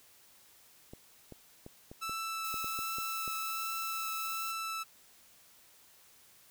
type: clicks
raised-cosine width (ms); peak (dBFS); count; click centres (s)
2; -33; 10; 0.935 / 1.323 / 1.664 / 1.915 / 2.095 / 2.542 / 2.644 / 2.79 / 2.985 / 3.278
type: tone with vibrato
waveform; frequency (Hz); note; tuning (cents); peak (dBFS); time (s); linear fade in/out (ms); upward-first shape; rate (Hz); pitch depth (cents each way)
sawtooth; 1318.5; E6; 0; -32; 2.01-4.84; 20; triangle; 1.3; 11
type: noise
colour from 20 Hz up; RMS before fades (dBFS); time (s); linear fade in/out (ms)
violet; -43; 2.44-4.52; 5
effects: white hiss -61 dBFS RMS until 6.5 s